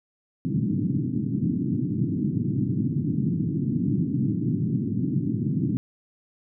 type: band-pass noise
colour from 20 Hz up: pink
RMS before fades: -25 dBFS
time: 0.45-5.77 s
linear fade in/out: 0 ms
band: 110 to 310 Hz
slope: 48 dB/octave
effects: none